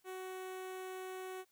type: tone with notch filter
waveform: sawtooth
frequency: 373.5 Hz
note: F#4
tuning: 16 cents sharp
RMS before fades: -45 dBFS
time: 0.04-1.45 s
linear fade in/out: 50 ms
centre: 4800 Hz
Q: 1.5
effects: white hiss -75 dBFS RMS until 1.51 s